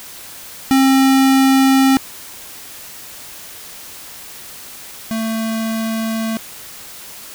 square tone pair in turn, 267.4 / 223.2 Hz, C4 / A3, +38 / +25 cents, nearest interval minor third, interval 313 cents, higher first, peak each -10 / -19 dBFS, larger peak first, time 0.71-1.97 / 5.11-6.37 s, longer neither, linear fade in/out 0 ms, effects white hiss -35 dBFS RMS until 7.34 s

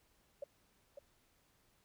sine tone with echo, 567 Hz, C#5, 39 cents sharp, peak -39 dBFS, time 0.42-0.44 s, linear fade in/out 5 ms, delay 550 ms, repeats 1, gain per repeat -7 dB, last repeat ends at 0.99 s, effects pink hiss -73 dBFS RMS until 1.84 s

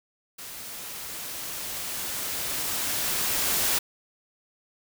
white noise with level ramp, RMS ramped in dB -40 to -24 dBFS, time 0.38-3.79 s, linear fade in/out 10 ms, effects none

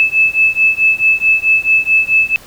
sine beating tone pair, 2613 / 2617.6 Hz, E7 / E7, -16 / -13 cents, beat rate 4.6 Hz, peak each -12 dBFS, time 0-2.36 s, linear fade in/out 0 ms, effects pink hiss -39 dBFS RMS until 2.46 s

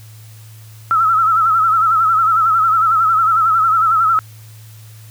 sine tone with vibrato, 1313 Hz, E6, 7 cents flat, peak -10 dBFS, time 0.91-4.19 s, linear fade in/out 0 ms, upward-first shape sine, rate 11 Hz, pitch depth 71 cents each way, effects added 109 Hz sine -36 dBFS peak until 5.1 s + white hiss -46 dBFS RMS until 5.1 s

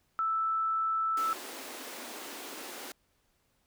sine tone, 1318.5 Hz, E6, in tune, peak -27 dBFS, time 0.19-1.33 s, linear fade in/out 0 ms
pink high-pass noise, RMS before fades -43 dBFS, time 1.17-2.92 s, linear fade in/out 2 ms, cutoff 240 Hz, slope 48 dB/octave
effects pink hiss -73 dBFS RMS until 3.66 s

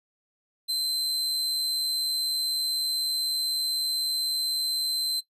40% pulse tone, 4088 Hz, C8, 41 cents flat, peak -24 dBFS, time 0.68-5.21 s, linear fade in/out 20 ms, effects noise-tail reverb RT60 0.1 s tail -18 dB re dry + resampled to 32000 Hz

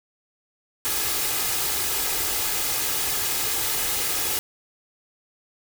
white noise with comb filter, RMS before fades -25 dBFS, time 0.85-4.39 s, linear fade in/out 0 ms, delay 2.4 ms, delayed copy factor +0.5, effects none

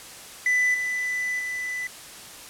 triangle tone with level steps, 1994 Hz, B6, 16 cents sharp, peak -17 / -23 / -26 dBFS, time 0.46-1.87 s, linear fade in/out 2 ms, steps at 0.74 / 1.39 s, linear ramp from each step 5 ms, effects white hiss -42 dBFS RMS until 2.49 s + low-pass 11000 Hz 12 dB/octave

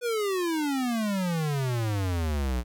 square exponential sweep, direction down, 493.9 to 58.27 Hz, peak -26 dBFS, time 0.01-2.64 s, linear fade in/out 50 ms, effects none

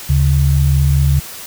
sine tone pair together, 73.76 / 138.59 Hz, D2 / C#3, +8 / 0 cents, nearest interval major seventh, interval 1092 cents, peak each -12 dBFS, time 0.09-1.2 s, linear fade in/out 10 ms, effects white hiss -31 dBFS RMS until 1.46 s

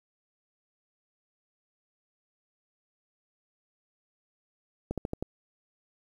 slowing click train, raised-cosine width 2 ms, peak -18 dBFS, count 5, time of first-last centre 4.91-5.226 s, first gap 67 ms, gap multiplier 1.11, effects 9-bit

